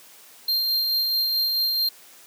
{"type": "tone with tremolo", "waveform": "square", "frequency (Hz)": 4186, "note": "C8", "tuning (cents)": 0, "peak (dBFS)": -20, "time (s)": [0.48, 1.89], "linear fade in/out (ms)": 5, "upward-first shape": "sine", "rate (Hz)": 4.6, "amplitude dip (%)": 25, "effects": ["white hiss -49 dBFS RMS until 2.26 s", "high-pass 200 Hz 12 dB/octave"]}